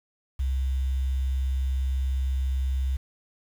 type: tone with quantisation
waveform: sine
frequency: 65.8 Hz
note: C2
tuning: 10 cents sharp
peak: -23 dBFS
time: 0.39-2.97 s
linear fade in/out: 10 ms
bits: 8
effects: none